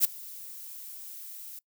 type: noise with ADSR envelope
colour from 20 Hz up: violet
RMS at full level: -19 dBFS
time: 0-1.59 s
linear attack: 46 ms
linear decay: 9 ms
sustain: -24 dB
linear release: 4 ms
effects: noise-tail reverb RT60 0.1 s tail -23 dB re dry